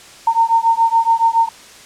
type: beating tone pair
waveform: sine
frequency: 910 / 917.1 Hz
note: A#5 / A#5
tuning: -42 / -29 cents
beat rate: 7.1 Hz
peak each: -14 dBFS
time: 0.27-1.49 s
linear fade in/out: 5 ms
effects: white hiss -40 dBFS RMS until 1.85 s + low-pass 8000 Hz 12 dB/octave